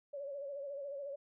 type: tone with vibrato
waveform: sine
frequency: 562 Hz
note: C#5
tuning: 24 cents sharp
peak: -40 dBFS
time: 0.13-1.16 s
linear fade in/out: 10 ms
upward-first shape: sine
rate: 14 Hz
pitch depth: 60 cents each way
effects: none